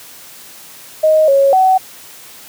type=tone with pitch steps; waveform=sine; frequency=625 / 551 / 754 Hz; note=D#5 / C#5 / F#5; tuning=+8 / -11 / +32 cents; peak=-7 dBFS; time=1.03-1.78 s; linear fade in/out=10 ms; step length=250 ms; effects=white hiss -37 dBFS RMS until 2.48 s + high-pass 100 Hz 12 dB/octave